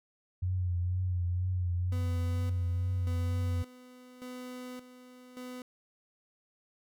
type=tone with vibrato; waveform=sine; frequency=90.1 Hz; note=F#2; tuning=45 cents flat; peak=-28 dBFS; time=0.42-3.63 s; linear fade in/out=10 ms; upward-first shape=triangle; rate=2.1 Hz; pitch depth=52 cents each way
type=tone with tremolo; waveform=30% pulse; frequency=251 Hz; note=B3; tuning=28 cents sharp; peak=-38 dBFS; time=1.92-5.62 s; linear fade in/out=2 ms; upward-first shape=square; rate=0.87 Hz; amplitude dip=70%
effects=none